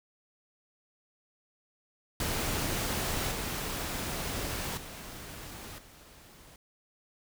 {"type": "noise with level steps", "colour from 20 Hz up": "pink", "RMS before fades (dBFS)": [-32, -35, -44, -54], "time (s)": [2.2, 6.56], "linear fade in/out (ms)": 2, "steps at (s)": [3.31, 4.77, 5.78], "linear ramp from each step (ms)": 5, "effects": []}